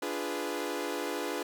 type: chord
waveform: sawtooth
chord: D diminished seventh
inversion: none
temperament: equal with one note detuned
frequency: 293.7 / 346.8 / 415.3 / 493.9 Hz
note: D4 / F4 / Ab4 / Cb5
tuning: 0 / -12 / 0 / 0 cents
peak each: -34 dBFS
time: 0.02-1.43 s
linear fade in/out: 5 ms
effects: none

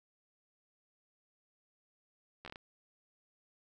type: slowing click train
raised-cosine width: 0.3 ms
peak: -30 dBFS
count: 6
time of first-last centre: 2.45-2.559 s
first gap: 12 ms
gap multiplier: 1.3
effects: none

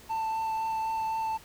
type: tone with vibrato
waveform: triangle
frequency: 888 Hz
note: A5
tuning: 16 cents sharp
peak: -26 dBFS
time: 0.09-1.38 s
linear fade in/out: 20 ms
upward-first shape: triangle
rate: 3.9 Hz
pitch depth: 12 cents each way
effects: pink hiss -52 dBFS RMS until 1.44 s

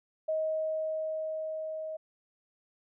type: tone with level ramp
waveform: sine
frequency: 630 Hz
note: D#5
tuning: 21 cents sharp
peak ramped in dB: -27 to -35 dBFS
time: 0.28-1.97 s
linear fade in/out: 10 ms
effects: none

